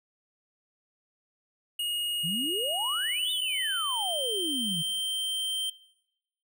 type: tone with pitch glide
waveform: square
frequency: 2871 to 3131 Hz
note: F7 to G7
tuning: +47 to -3 cents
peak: -29 dBFS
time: 1.79-5.7 s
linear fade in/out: 5 ms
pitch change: +150 cents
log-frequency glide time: 2.71-4.02 s
type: exponential two-way sweep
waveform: sine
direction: up then down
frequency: 150 to 3728 to 150 Hz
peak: -32 dBFS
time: 2.23-4.83 s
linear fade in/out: 20 ms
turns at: 3.31 s
effects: noise-tail reverb RT60 0.9 s tail -22 dB re dry